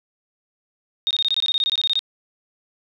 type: tone bursts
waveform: sine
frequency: 3704 Hz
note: A#7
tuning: 12 cents flat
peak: -17 dBFS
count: 16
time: 1.07-1.992 s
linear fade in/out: 0 ms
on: 37 ms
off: 22 ms
effects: none